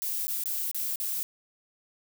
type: noise with dropouts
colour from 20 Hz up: violet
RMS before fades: -31 dBFS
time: 0.02-1.23 s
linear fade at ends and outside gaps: 0 ms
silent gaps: 0.27-0.28 / 0.437-0.457 / 0.714-0.746 / 0.958-1 s
effects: none